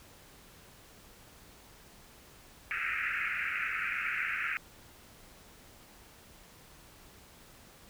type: band-pass noise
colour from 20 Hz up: white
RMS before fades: -34 dBFS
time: 2.71-4.57 s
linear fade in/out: 0 ms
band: 1300 to 2600 Hz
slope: 96 dB/octave
effects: pink hiss -56 dBFS RMS until 7.89 s